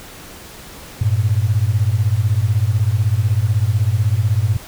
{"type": "beating tone pair", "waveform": "sine", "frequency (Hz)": [98, 114], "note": ["G2", "A#2"], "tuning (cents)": [0, -38], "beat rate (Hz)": 16, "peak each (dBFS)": -16, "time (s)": [1.01, 4.57], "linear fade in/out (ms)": 5, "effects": ["pink hiss -37 dBFS RMS until 4.67 s"]}